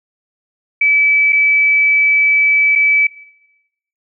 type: tone with dropouts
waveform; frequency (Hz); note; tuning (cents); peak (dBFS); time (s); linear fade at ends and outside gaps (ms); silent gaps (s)
sine; 2300; D7; -37; -9; 0.81-3.07; 5; 1.324-1.328 / 2.754-2.757
effects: noise-tail reverb RT60 0.9 s tail -19 dB re dry